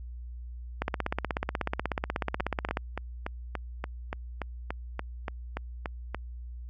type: two click trains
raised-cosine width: 0.5 ms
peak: -17 / -13 dBFS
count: 14 / 33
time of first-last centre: 2.4-6.146 / 0.82-2.771 s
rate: 3.47 / 16.4 Hz
effects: added 60 Hz sine -38 dBFS peak until 6.69 s